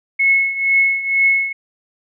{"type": "tone with tremolo", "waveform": "sine", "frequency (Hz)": 2187, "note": "C#7", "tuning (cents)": -24, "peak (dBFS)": -9, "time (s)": [0.19, 1.53], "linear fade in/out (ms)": 10, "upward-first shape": "triangle", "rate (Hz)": 2.1, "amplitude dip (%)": 80, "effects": []}